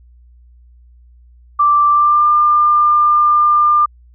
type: tone with pitch glide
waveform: sine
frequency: 1174 to 1198.7 Hz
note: D6 to D6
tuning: -1 to +35 cents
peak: -8 dBFS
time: 1.59-3.86 s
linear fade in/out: 10 ms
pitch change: +36 cents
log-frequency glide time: 1.9-2.27 s
effects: added 60 Hz sine -42 dBFS peak until 4.14 s